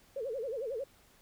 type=tone with vibrato; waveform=sine; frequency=493.9 Hz; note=B4; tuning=in tune; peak=-34 dBFS; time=0.16-0.84 s; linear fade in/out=5 ms; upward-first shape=sine; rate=11 Hz; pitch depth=230 cents each way; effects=pink hiss -63 dBFS RMS until 1.21 s